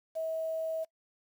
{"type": "tone with quantisation", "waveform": "sine", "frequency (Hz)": 644, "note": "E5", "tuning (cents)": -41, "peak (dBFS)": -31, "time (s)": [0.15, 0.85], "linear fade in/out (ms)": 20, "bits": 9, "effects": ["noise-tail reverb RT60 0.1 s tail -23 dB re dry"]}